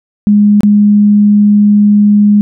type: tone with dropouts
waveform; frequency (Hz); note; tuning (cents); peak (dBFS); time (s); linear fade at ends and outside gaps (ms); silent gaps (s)
sine; 206.8; G#3; -7; -3; 0.27-2.41; 0; 0.607-0.633
effects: none